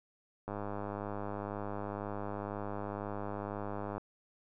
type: click train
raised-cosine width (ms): 1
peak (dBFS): -25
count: 358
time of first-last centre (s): 0.48-3.98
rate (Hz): 102
effects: none